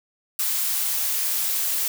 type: noise with high-pass filter sweep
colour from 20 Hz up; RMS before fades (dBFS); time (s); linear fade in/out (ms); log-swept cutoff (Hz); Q
blue; -24; 0.39-1.88; 2; 920 to 260; 1
effects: none